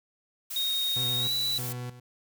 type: noise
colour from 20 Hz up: blue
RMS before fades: -36 dBFS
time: 0.5-1.73 s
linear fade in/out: 10 ms
type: tone with pitch glide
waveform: sine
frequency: 3729 to 3946 Hz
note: A#7 to B7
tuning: 0 to -2 cents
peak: -26 dBFS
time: 0.56-1.58 s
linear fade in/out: 2 ms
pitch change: +98 cents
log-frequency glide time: 1.18-1.32 s
type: tone with tremolo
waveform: 40% pulse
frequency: 123.47 Hz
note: B2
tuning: in tune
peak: -33 dBFS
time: 0.96-2 s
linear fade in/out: 5 ms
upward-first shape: square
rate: 1.6 Hz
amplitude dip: 75%
effects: none